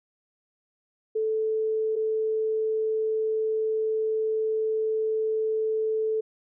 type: tone pair in turn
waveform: sine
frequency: 438 / 438 Hz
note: A4 / A4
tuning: -8 / -8 cents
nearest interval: unison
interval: 0 cents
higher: neither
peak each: -23 dBFS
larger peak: neither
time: 1.15-1.96 / 1.96-6.21 s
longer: second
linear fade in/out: 10 ms
effects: none